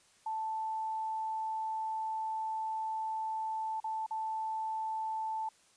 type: tone with dropouts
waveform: sine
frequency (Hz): 880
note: A5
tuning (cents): 0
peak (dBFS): -33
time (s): 0.26-5.49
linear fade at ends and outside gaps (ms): 5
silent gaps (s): 3.802-3.841 / 4.064-4.108
effects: white hiss -65 dBFS RMS until 5.76 s + resampled to 22050 Hz